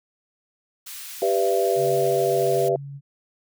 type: high-pass noise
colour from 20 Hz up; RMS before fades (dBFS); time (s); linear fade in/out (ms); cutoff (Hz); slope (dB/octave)
white; -37; 0.86-2.69; 10; 1700; 12
type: chord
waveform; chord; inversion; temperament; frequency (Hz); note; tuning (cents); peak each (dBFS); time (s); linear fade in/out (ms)
sine; E minor seventh; first; equal with one note detuned; 392 / 493.9 / 587.3 / 674.7; G4 / B4 / D5 / E5; 0 / 0 / 0 / +40; -22 / -24 / -28 / -23; 1.22-2.76; 2
type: tone with tremolo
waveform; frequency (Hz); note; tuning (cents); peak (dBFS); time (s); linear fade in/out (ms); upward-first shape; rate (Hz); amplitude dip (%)
sine; 140.1; C#3; +19; -30; 1.75-3.01; 50; triangle; 1.5; 35
effects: none